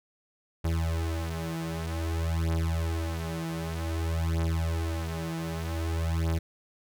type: beating tone pair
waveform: 35% pulse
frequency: 81.8 / 82.33 Hz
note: E2 / E2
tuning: -13 / -2 cents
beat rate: 0.53 Hz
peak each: -29 / -29 dBFS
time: 0.64-6.39 s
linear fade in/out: 10 ms
effects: none